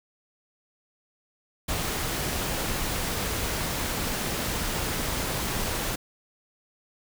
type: noise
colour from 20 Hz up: pink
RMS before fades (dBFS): -29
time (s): 1.68-5.96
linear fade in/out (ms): 10
effects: none